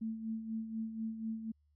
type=tone with tremolo; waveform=sine; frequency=222.5 Hz; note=A3; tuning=20 cents sharp; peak=-34 dBFS; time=0.01-1.52 s; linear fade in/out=10 ms; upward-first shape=sine; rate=4.1 Hz; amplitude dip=60%; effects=added 74 Hz sine -69 dBFS peak until 1.75 s